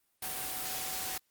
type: tone in noise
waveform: sine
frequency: 753 Hz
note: F#5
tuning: 30 cents sharp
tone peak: -46 dBFS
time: 0.22-1.18 s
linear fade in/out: 5 ms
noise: white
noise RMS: -37 dBFS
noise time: 0.22-1.18 s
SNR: -12 dB
effects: white hiss -75 dBFS RMS until 1.3 s + Opus 32 kbps